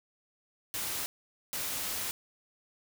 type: noise bursts at uneven times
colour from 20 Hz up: white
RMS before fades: -35 dBFS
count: 2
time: 0.74-1.06 / 1.53-2.11 s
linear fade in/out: 0 ms
effects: none